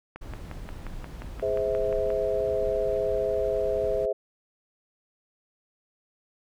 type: click train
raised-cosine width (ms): 0.5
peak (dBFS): -24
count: 12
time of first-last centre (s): 0.16-2.103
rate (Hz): 5.66
type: noise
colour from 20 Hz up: brown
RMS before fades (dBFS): -38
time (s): 0.21-4.06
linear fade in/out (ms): 10
type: chord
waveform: sine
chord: Ab augmented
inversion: none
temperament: just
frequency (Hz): 415.3 / 519.1 / 648.9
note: Ab4 / C5 / E5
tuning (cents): 0 / -14 / -27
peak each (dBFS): -28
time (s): 1.42-4.13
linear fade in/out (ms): 10
effects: none